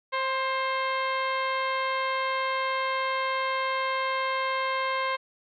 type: harmonic tone with a mistuned harmonic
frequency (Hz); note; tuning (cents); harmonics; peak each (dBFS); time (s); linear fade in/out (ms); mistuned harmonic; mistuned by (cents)
530; C5; +22; 1 / 2 / 3 / 4 / 5 / 6 / 7 / 8; -32 / -28 / -35 / -33 / -41 / -40 / -45 / -44; 0.12-5.17; 20; 2; -21
effects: none